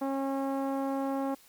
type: tone with low-pass filter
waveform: sawtooth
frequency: 272.1 Hz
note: C#4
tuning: 32 cents flat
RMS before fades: -31 dBFS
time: 0.01-1.35 s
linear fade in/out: 10 ms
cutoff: 920 Hz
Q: 1.6
effects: white hiss -58 dBFS RMS until 1.48 s + MP3 96 kbps